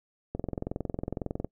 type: click train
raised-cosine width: 2 ms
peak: -18 dBFS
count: 25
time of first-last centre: 0.35-1.446 s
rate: 21.9 Hz
effects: noise-tail reverb RT60 0.1 s tail -24 dB re dry